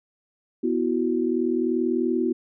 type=chord; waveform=sine; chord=B suspended fourth; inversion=none; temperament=equal; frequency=246.9 / 329.6 / 370 Hz; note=B3 / E4 / F#4; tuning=0 / 0 / 0 cents; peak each=-25 dBFS; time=0.63-2.33 s; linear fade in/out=10 ms; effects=none